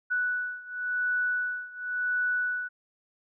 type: beating tone pair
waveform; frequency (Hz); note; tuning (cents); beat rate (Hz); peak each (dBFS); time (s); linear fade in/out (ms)
sine; 1480 / 1480.93; F#6 / F#6; 0 / +1; 0.93; -29 / -31; 0.1-2.69; 20
effects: none